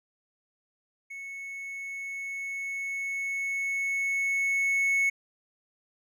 triangle tone with level ramp, 2204 Hz, C#7, 11 cents flat, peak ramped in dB -36 to -20 dBFS, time 1.1-5.1 s, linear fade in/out 10 ms, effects none

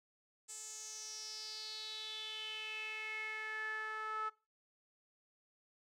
sawtooth tone with band-pass filter sweep, 434.3 Hz, A4, 23 cents flat, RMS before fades -44 dBFS, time 0.48-4.3 s, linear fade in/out 20 ms, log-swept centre 7700 to 1300 Hz, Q 6.2, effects noise-tail reverb RT60 0.3 s tail -19 dB re dry

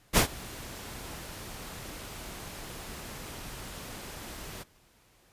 pink noise with ADSR envelope, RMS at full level -19 dBFS, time 0.13-4.64 s, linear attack 41 ms, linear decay 99 ms, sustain -23 dB, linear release 23 ms, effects pink hiss -63 dBFS RMS until 5.32 s + resampled to 32000 Hz

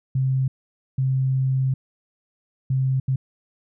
sine tone bursts at uneven times, 132 Hz, C3, 16 cents sharp, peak -18 dBFS, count 4, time 0.15-0.48 / 0.98-1.74 / 2.7-3 / 3.08-3.16 s, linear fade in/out 5 ms, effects none

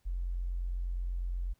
triangle tone with tanh clipping, 44.18 Hz, F1, 21 cents sharp, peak -31 dBFS, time 0.05-1.54 s, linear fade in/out 20 ms, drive 3 dB, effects pink hiss -74 dBFS RMS until 1.59 s

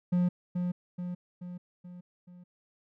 triangle tone with echo, 178 Hz, F3, 33 cents sharp, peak -21 dBFS, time 0.12-0.29 s, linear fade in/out 10 ms, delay 430 ms, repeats 5, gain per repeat -5 dB, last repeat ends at 2.44 s, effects none

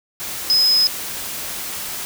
sine tone in noise, 5080 Hz, D#8, 35 cents sharp, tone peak -12 dBFS, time 0.5-0.87 s, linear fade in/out 0 ms, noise white, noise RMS -28 dBFS, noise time 0.2-2.05 s, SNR +13 dB, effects none

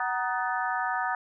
harmonic tone with a mistuned harmonic, 249.4 Hz, B3, 17 cents sharp, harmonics 3 / 4 / 5 / 6 / 7, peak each -31 / -32 / -33 / -34 / -34 dBFS, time 0-1.15 s, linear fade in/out 2 ms, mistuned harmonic 4, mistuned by -100 cents, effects none

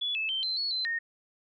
sine tone with pitch steps, 3419 / 2613 / 3117 / 4093 / 4375 / 4069 / 1847 Hz, G#7 / E7 / G7 / C8 / C#8 / C8 / A#6, +50 / -16 / -11 / -39 / -24 / -49 / -16 cents, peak -28 dBFS, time 0.01-0.99 s, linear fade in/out 10 ms, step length 140 ms, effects none

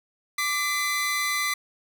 sawtooth tone pair together, 1174.7 / 2021 Hz, D6 / B6, 0 / +39 cents, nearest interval major sixth, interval 939 cents, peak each -25 / -22 dBFS, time 0.38-1.54 s, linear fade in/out 5 ms, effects none

